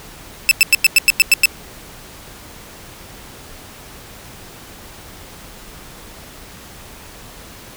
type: tone bursts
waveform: sawtooth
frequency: 2637 Hz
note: E7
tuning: in tune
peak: -3 dBFS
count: 9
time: 0.49-1.456 s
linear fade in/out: 0 ms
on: 22 ms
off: 96 ms
effects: pink hiss -38 dBFS RMS until 7.76 s